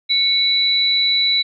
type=tone pair together; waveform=sine; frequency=2217 / 3950 Hz; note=C#7 / B7; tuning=0 / 0 cents; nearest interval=minor seventh; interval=1000 cents; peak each=-22 / -14 dBFS; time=0.09-1.43 s; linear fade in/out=20 ms; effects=none